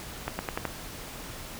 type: accelerating click train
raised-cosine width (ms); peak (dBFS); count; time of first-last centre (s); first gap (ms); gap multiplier
0.5; -14; 5; 0.28-0.653; 110; 0.89
effects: pink hiss -41 dBFS RMS until 1.59 s